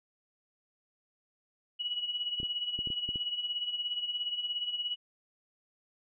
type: tone with tremolo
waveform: sine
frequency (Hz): 2926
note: F#7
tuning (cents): -20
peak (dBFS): -29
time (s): 1.79-4.96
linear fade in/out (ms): 20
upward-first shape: sine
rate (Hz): 17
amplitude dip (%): 65
type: clicks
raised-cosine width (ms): 3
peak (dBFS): -29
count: 7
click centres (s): 2.401 / 2.431 / 2.79 / 2.873 / 2.903 / 3.09 / 3.158
effects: none